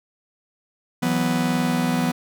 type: chord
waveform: 45% pulse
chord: E suspended second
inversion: none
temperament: just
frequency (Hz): 164.81 / 185.42 / 247.2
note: E3 / F#3 / B3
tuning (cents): 0 / +4 / +2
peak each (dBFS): -25 / -26 / -22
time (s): 1.02-2.12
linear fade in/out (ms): 10
effects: none